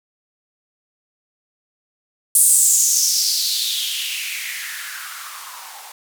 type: noise with band-pass filter sweep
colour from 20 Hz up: violet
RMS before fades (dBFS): -20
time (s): 2.35-5.92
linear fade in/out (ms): 2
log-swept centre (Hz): 9500 to 760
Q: 4.5
effects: none